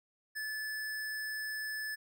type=tone; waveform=square; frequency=1734 Hz; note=A6; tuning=26 cents flat; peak=-37 dBFS; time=0.35-1.96 s; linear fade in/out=20 ms; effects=none